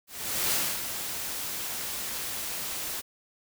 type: noise with ADSR envelope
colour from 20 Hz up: white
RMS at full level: -26 dBFS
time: 0.07-3.02 s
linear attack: 450 ms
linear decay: 270 ms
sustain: -8 dB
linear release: 26 ms
effects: none